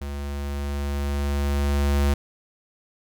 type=tone with level ramp; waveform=square; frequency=71 Hz; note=C#2; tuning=42 cents sharp; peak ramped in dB=-30 to -18 dBFS; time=0.01-2.14 s; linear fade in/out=5 ms; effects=none